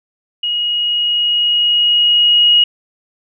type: tone with level ramp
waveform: sine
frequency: 2889 Hz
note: F#7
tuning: 42 cents flat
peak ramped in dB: -15 to -6 dBFS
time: 0.43-2.64 s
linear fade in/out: 5 ms
effects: none